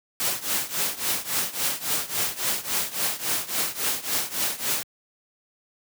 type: noise with tremolo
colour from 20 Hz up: white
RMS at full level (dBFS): -23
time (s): 0.2-4.83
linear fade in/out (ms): 0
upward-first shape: triangle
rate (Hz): 3.6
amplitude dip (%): 90
effects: high-pass 100 Hz 12 dB/octave